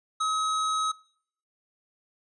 square tone, 1275 Hz, D#6, 42 cents sharp, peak -25 dBFS, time 0.2-0.92 s, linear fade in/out 10 ms, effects noise-tail reverb RT60 0.6 s tail -23 dB re dry + resampled to 22050 Hz

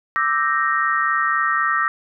sine chord, E half-diminished seventh, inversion third, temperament equal, 1174.7 / 1318.5 / 1568 / 1864.7 Hz, D6 / E6 / G6 / Bb6, 0 / 0 / 0 / 0 cents, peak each -22 / -21 / -27 / -21 dBFS, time 0.16-1.88 s, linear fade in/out 0 ms, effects none

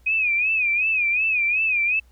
sine tone with vibrato, 2489 Hz, D#7, in tune, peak -18 dBFS, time 0.06-2 s, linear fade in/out 10 ms, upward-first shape sine, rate 2.7 Hz, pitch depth 110 cents each way, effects added 60 Hz sine -51 dBFS peak until 2.11 s + pink hiss -63 dBFS RMS until 2.11 s

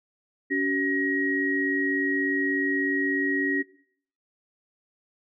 sine tone cluster, 283 / 379.6 / 1894 Hz, C#4 / F#4 / A#6, +36 / +44 / +27 cents, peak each -26 / -30 / -26 dBFS, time 0.5-3.63 s, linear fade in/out 20 ms, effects noise-tail reverb RT60 0.6 s tail -20 dB re dry

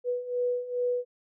sine beating tone pair, 490 / 492.4 Hz, B4 / B4, -14 / -5 cents, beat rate 2.4 Hz, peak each -32 / -28 dBFS, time 0.04-1.05 s, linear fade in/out 50 ms, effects none

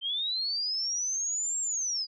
sine linear two-way sweep, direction up then down, 3100 to 7560 to 4827 Hz, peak -28 dBFS, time 0.01-2.07 s, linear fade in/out 50 ms, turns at 1.6 s, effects none

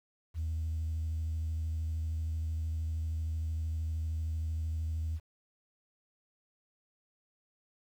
sine tone with vibrato, 80.1 Hz, E2, 49 cents flat, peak -30 dBFS, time 0.34-5.2 s, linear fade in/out 50 ms, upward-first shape triangle, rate 13 Hz, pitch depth 26 cents each way, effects tanh soft clip ceiling -28 dBFS + 10-bit

